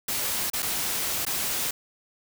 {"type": "noise with dropouts", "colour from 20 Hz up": "white", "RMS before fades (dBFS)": -28, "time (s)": [0.08, 1.71], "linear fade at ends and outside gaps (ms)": 5, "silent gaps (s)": [[0.501, 0.533], [0.623, 0.627], [1.252, 1.265]], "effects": []}